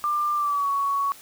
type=tone with pitch glide; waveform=sine; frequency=1191 to 1117.7 Hz; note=D6 to C#6; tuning=+24 to +14 cents; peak=-21 dBFS; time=0.04-1.12 s; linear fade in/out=0 ms; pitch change=-110 cents; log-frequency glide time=0.35-0.69 s; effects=white hiss -47 dBFS RMS until 1.21 s